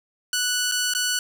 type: tone with dropouts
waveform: 10% pulse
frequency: 1480 Hz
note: F#6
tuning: in tune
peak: -13 dBFS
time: 0.33-1.19 s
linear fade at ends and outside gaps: 2 ms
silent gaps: 0.715-0.72 / 0.937-0.949 s
effects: none